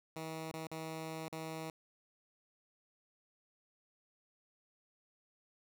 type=tone with dropouts; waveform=10% pulse; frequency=160 Hz; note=D#3; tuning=49 cents sharp; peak=-33 dBFS; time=0.16-1.7 s; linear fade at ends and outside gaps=2 ms; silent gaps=0.515-0.539 / 0.671-0.715 / 1.283-1.326 s; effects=none